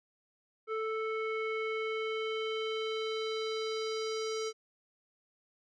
square tone with low-pass filter sweep, 440 Hz, A4, in tune, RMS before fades -35 dBFS, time 0.67-4.53 s, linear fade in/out 50 ms, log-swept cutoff 1700 to 5800 Hz, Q 2.8, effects none

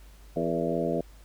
harmonic tone with a mistuned harmonic, 83.6 Hz, E2, 25 cents sharp, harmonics 2 / 3 / 4 / 5 / 6 / 7 / 8, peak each -33 / -33 / -33 / -33 / -33 / -33 / -33 dBFS, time 0.36-1.01 s, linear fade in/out 5 ms, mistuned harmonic 6, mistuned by -43 cents, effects added 50 Hz sine -48 dBFS peak until 1.24 s + pink hiss -58 dBFS RMS until 1.24 s

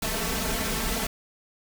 pink noise with comb filter, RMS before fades -28 dBFS, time 0.02-1.07 s, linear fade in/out 5 ms, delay 4.5 ms, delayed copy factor +0.95, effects none

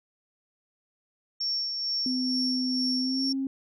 sine tone with tremolo, 5470 Hz, F8, 37 cents flat, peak -25 dBFS, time 1.4-3.33 s, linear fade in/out 10 ms, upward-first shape sine, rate 2.2 Hz, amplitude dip 40%
sine tone with pitch glide, 255.7 to 268.9 Hz, C4 to C4, -40 to +47 cents, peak -26 dBFS, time 2.06-3.47 s, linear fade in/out 2 ms, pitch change +87 cents, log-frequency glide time 2.99-3.25 s
effects tanh soft clip ceiling -18 dBFS

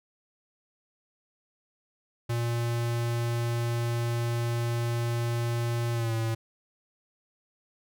square tone with pitch glide, 118 to 113.19 Hz, A#2 to A2, +22 to +49 cents, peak -27 dBFS, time 2.29-6.35 s, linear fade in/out 10 ms, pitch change -73 cents, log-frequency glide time 5.93-6.13 s, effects none

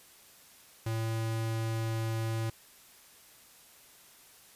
square tone, 112.6 Hz, A2, 40 cents sharp, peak -31 dBFS, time 0.86-2.5 s, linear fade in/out 5 ms, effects white hiss -57 dBFS RMS until 4.55 s + resampled to 32000 Hz

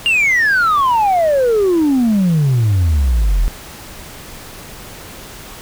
sine exponential sweep, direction down, 2851 to 38.89 Hz, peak -8 dBFS, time 0.06-3.48 s, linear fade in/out 0 ms, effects tanh soft clip ceiling -9 dBFS + pink hiss -34 dBFS RMS until 5.61 s

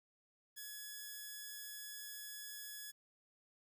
5% pulse tone, 1694 Hz, G#6, 34 cents sharp, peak -36 dBFS, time 0.56-2.92 s, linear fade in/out 20 ms, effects 12-bit

